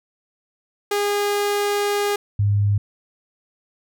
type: tone pair in turn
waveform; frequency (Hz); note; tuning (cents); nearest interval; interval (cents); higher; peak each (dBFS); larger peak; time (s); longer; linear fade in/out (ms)
sawtooth / sine; 409 / 102.06; G#4 / G#2; -26 / -30; 2 octaves; 2404; first; -15; neither; 0.91-2.16 / 2.39-2.78; first; 5
effects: none